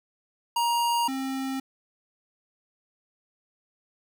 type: tone pair in turn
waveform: square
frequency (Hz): 943 / 266.5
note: A#5 / C4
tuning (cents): +20 / +32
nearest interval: octave + minor seventh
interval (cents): 2188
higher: first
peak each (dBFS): -23 / -29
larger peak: first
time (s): 0.56-1.08 / 1.08-1.6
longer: neither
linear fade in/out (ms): 5
effects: none